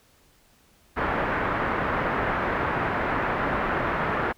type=low-pass noise; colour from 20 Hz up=white; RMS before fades=-26 dBFS; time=0.96-4.33 s; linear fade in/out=20 ms; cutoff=1700 Hz; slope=24 dB/octave; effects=pink hiss -60 dBFS RMS until 4.37 s